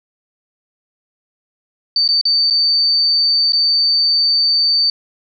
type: tone with dropouts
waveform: sine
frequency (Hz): 4579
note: D8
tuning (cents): -45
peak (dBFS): -11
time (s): 1.96-4.9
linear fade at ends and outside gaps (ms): 2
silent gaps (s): 2.078-2.088 / 2.213-2.253 / 2.501-2.507 / 3.522-3.532
effects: none